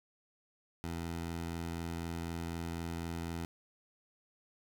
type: tone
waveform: 15% pulse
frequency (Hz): 84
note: E2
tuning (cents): +33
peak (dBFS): -31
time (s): 0.84-3.45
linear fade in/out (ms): 0
effects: none